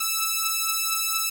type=beating tone pair; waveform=5% pulse; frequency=1312 / 1316.3 Hz; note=E6 / E6; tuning=-9 / -3 cents; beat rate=4.3 Hz; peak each=-13 / -16 dBFS; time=0-1.3 s; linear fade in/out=10 ms; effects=8-bit